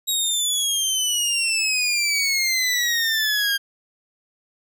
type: exponential sweep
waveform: 20% pulse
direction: down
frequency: 3826 to 1600 Hz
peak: -14 dBFS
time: 0.07-3.58 s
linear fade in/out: 20 ms
effects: none